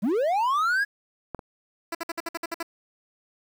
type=linear sweep; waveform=triangle; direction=up; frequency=174.61 to 1694 Hz; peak=-19 dBFS; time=0.02-0.85 s; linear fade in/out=20 ms
type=clicks; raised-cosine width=1 ms; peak=-18 / -25 dBFS; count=2; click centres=1.347 / 1.392 s
type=tone bursts; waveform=10% pulse; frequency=334.3 Hz; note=E4; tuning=24 cents sharp; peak=-20 dBFS; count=9; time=1.92-2.629 s; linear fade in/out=5 ms; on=29 ms; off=56 ms
effects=9-bit